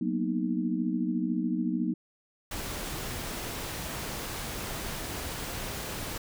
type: chord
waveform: sine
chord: B major seventh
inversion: second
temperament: equal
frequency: 185 / 233.1 / 246.9 / 311.1 Hz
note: F#3 / A#3 / B3 / D#4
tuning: 0 / 0 / 0 / 0 cents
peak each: -32 dBFS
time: 0.01-1.94 s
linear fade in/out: 5 ms
type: noise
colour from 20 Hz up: pink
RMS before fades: -36 dBFS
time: 2.51-6.18 s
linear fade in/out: 5 ms
effects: none